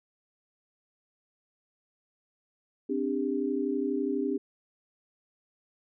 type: chord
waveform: sine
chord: C suspended second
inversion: none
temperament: equal with one note detuned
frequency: 261.6 / 293.7 / 398.8 Hz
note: C4 / D4 / G4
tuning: 0 / 0 / +30 cents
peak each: -31 dBFS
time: 2.89-4.38 s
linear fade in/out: 10 ms
effects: none